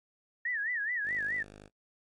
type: tone with vibrato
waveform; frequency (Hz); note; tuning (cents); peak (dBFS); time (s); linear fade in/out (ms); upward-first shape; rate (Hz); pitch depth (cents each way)
sine; 1811; A6; +49; -30; 0.45-1.43; 5; sine; 4.7; 170
type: tone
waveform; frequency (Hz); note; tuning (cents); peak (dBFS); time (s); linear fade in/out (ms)
5% pulse; 51; G#1; -31; -38; 1.03-1.7; 50
effects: noise-tail reverb RT60 0.1 s tail -22 dB re dry + MP3 48 kbps